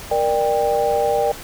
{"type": "tone cluster", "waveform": "sine", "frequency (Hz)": [469.2, 594, 793], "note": ["A#4", "D5", "G5"], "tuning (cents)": [11, 20, 20], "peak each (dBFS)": -20, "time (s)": [0.11, 1.32], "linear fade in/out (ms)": 5, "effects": ["pink hiss -35 dBFS RMS until 1.43 s"]}